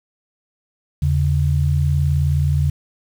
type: tone pair together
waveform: sine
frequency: 81.7 / 140.91 Hz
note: E2 / C#3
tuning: -15 / +29 cents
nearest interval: major sixth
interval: 944 cents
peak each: -17 dBFS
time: 1.02-2.7 s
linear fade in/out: 5 ms
effects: 7-bit